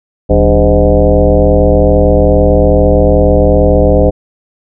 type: tone with frequency modulation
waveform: sine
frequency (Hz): 293.7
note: D4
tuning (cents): 0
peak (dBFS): -4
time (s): 0.29-4.11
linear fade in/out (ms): 20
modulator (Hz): 109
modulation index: 3.1
effects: none